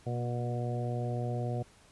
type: harmonic tone with a mistuned harmonic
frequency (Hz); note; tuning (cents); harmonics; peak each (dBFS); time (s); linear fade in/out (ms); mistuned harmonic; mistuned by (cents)
121.2; B2; -32; 1 / 2 / 3 / 4 / 5 / 6; -32 / -41 / -42 / -41 / -42 / -42; 0.06-1.63; 10; 2; -25
effects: pink hiss -60 dBFS RMS until 1.91 s + resampled to 24000 Hz